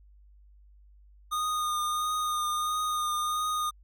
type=tone with vibrato; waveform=square; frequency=1227 Hz; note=D#6; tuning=25 cents flat; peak=-28 dBFS; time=1.31-3.71 s; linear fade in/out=20 ms; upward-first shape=triangle; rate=1.5 Hz; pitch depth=22 cents each way; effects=added 50 Hz sine -53 dBFS peak until 3.83 s